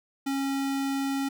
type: tone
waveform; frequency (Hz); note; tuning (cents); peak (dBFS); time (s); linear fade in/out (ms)
square; 273.8; C#4; -21; -27; 0.26-1.29; 10
effects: none